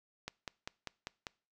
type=click train; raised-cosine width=0.2 ms; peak=-22 dBFS; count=6; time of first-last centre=0.28-1.268 s; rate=5.06 Hz; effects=noise-tail reverb RT60 0.4 s tail -24 dB re dry